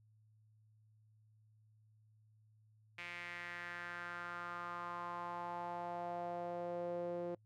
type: tone with band-pass filter sweep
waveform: sawtooth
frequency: 174.2 Hz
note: F3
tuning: 4 cents flat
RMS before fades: -44 dBFS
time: 2.98-7.35 s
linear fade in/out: 5 ms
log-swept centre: 2300 to 450 Hz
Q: 3.8
effects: noise-tail reverb RT60 0.1 s tail -25 dB re dry + added 108 Hz sine -66 dBFS peak until 7.45 s